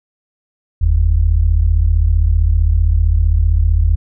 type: tone pair together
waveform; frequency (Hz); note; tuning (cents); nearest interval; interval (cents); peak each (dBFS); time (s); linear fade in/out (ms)
sine; 45.35 / 80.8; F#1 / E2; -34 / -34; minor seventh; 1000; -12; 0.81-3.96; 10
effects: none

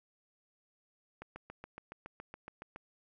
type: click train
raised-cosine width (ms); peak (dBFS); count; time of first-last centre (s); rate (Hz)
0.5; -30; 12; 1.22-2.761; 7.14
effects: none

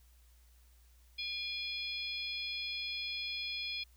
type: harmonic tone with a mistuned harmonic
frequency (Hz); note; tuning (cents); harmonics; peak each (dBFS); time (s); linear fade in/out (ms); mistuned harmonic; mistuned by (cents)
840; G#5; +19; 3 / 4 / 5 / 6; -41 / -41 / -43 / -45; 1.18-3.84; 10; 3; -74
effects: added 60 Hz sine -60 dBFS peak until 3.96 s + white hiss -70 dBFS RMS until 3.96 s

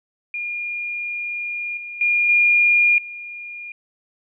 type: tone with level steps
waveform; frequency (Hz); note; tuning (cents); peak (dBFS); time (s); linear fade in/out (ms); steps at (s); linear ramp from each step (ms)
sine; 2419; D#7; -49; -24 / -30 / -15 / -12 / -31; 0.34-3.72; 2; 1.77 / 2.01 / 2.29 / 2.98; 2
effects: none

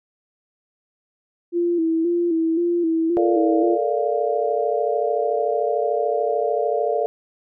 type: tone with vibrato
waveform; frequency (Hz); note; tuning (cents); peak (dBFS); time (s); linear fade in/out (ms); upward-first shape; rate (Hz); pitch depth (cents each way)
sine; 335.5; E4; +31; -17; 1.52-3.78; 50; square; 1.9; 51
type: chord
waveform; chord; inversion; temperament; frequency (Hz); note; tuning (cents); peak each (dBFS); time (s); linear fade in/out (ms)
sine; Bb major seventh; third; equal with one note detuned; 432.7 / 466.2 / 587.3 / 698.5; A4 / Bb4 / D5 / F5; -29 / 0 / 0 / 0; -24; 3.17-7.06; 0
effects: none

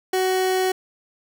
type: tone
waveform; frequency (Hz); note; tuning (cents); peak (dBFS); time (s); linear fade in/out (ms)
30% pulse; 373.7; F#4; +17; -16; 0.13-0.72; 5
effects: none

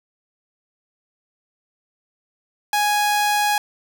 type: tone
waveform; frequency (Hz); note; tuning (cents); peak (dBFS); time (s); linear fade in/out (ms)
sawtooth; 830.6; G#5; 0; -13; 2.73-3.58; 2
effects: 7-bit

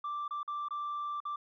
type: tone with dropouts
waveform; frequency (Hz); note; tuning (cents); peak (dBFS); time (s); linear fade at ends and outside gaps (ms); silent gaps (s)
sine; 1174.7; D6; 0; -32; 0.04-1.36; 5; 0.28-0.308 / 0.431-0.477 / 0.685-0.707 / 1.203-1.252
effects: tanh soft clip ceiling -32 dBFS

